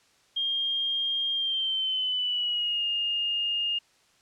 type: tone with pitch glide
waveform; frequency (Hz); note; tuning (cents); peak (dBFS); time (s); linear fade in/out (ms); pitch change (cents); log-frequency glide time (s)
sine; 3217 to 2833; G7 to F7; +44 to +24; -25; 0.36-3.79; 10; -220; 1.32-2.85
effects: white hiss -63 dBFS RMS until 4.21 s + low-pass 7000 Hz 12 dB/octave